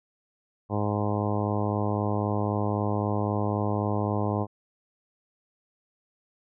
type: harmonic tone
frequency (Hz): 103.83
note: G#2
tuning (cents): 0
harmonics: 1 / 2 / 3 / 4 / 5 / 6 / 7 / 8 / 9 / 10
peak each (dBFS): -28 / -31 / -33 / -34 / -35 / -36 / -36 / -37 / -38 / -38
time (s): 0.69-4.47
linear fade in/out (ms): 50
effects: none